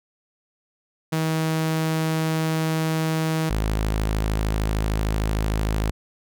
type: tone pair in turn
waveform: sawtooth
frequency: 159.5 / 53.23 Hz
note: D#3 / G#1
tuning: +43 / +43 cents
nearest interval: octave + perfect fifth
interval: 1900 cents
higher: first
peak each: -17 dBFS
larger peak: neither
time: 1.12-3.5 / 3.5-5.91 s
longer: second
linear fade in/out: 10 ms
effects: none